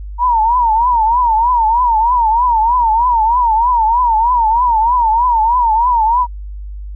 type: tone with vibrato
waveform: sine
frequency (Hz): 932.3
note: A#5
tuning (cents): 0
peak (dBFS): -9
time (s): 0.18-6.27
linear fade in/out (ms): 50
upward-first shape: triangle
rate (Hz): 3.2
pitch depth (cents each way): 150
effects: added 50 Hz sine -24 dBFS peak until 6.95 s